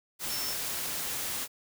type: tone in noise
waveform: sine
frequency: 5370 Hz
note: E8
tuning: 31 cents sharp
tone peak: -35 dBFS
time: 0.28-0.56 s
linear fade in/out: 50 ms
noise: white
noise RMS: -34 dBFS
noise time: 0.19-1.48 s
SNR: -4 dB
effects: none